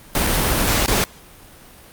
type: noise with dropouts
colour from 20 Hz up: pink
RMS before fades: -18 dBFS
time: 0.15-1.04 s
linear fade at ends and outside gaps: 0 ms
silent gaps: 0.267-0.271 / 0.861-0.881 s
effects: pink hiss -44 dBFS RMS until 1.92 s + Opus 32 kbps